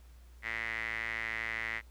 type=tone with band-pass filter; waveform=sawtooth; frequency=112.6 Hz; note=A2; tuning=40 cents sharp; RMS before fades=-37 dBFS; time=0.42-1.82 s; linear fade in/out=50 ms; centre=2000 Hz; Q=8.5; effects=added 60 Hz sine -52 dBFS peak until 1.9 s + pink hiss -66 dBFS RMS until 1.9 s